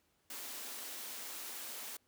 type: high-pass noise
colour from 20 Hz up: white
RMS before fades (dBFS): -45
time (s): 0.3-1.97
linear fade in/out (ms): 5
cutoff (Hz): 210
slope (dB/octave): 96
effects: pink hiss -75 dBFS RMS until 2.07 s + high-pass 60 Hz 12 dB/octave